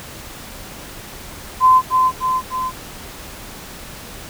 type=tone with echo; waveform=sine; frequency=1028 Hz; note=C6; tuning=31 cents flat; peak=-7 dBFS; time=1.6-1.82 s; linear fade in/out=50 ms; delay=300 ms; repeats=3; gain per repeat=-4 dB; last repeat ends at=2.72 s; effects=pink hiss -35 dBFS RMS until 4.29 s